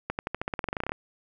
accelerating click train, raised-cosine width 0.5 ms, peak -14 dBFS, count 17, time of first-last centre 0.1-0.919 s, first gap 89 ms, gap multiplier 0.92, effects none

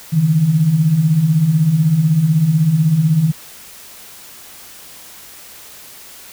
sine beating tone pair, 144.2 / 160.2 Hz, D3 / E3, -31 / -49 cents, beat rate 16 Hz, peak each -18 / -11 dBFS, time 0.12-3.32 s, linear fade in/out 20 ms, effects white hiss -38 dBFS RMS until 6.32 s

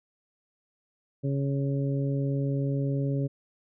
harmonic tone, 138.7 Hz, C#3, 1 cent sharp, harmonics 1 / 2 / 3 / 4, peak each -26 / -32 / -36 / -38 dBFS, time 1.23-3.28 s, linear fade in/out 20 ms, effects none

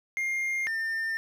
triangle tone pair in turn, 2119 / 1802.8 Hz, C7 / A6, +21 / +42 cents, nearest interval minor third, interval 279 cents, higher first, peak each -25 / -26 dBFS, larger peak first, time 0.17-0.67 / 0.67-1.17 s, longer neither, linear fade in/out 0 ms, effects none

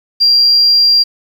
sine tone, 4757 Hz, D8, 21 cents sharp, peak -5 dBFS, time 0.2-1.04 s, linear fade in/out 20 ms, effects tanh soft clip ceiling -1 dBFS + 7-bit

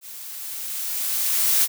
blue noise with level ramp, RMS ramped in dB -39 to -17 dBFS, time 0.01-1.68 s, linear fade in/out 50 ms, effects none

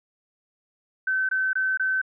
sine tone bursts, 1532 Hz, G6, 40 cents flat, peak -21 dBFS, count 4, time 1.07-2.016 s, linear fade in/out 5 ms, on 220 ms, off 22 ms, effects none

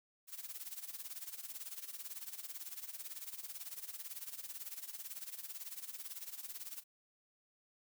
blue noise with tremolo, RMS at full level -44 dBFS, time 0.27-6.84 s, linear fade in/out 50 ms, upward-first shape sine, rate 18 Hz, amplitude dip 80%, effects none

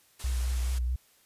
white low-pass noise, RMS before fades -45 dBFS, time 0.19-0.79 s, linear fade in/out 10 ms, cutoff 11000 Hz, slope 24 dB/octave
sine tone with vibrato, 62.2 Hz, B1, 13 cents sharp, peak -26 dBFS, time 0.24-0.96 s, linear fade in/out 5 ms, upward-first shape triangle, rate 4.6 Hz, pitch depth 52 cents each way
effects white hiss -63 dBFS RMS until 1.25 s + resampled to 32000 Hz

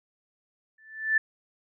sine tone with exponential growth, 1760 Hz, A6, in tune, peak -17 dBFS, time 0.78-1.18 s, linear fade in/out 5 ms, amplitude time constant 85 ms, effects none

